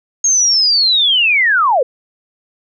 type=linear sweep; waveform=sine; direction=down; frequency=6550 to 464.9 Hz; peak=-9 dBFS; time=0.24-1.83 s; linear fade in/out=5 ms; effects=none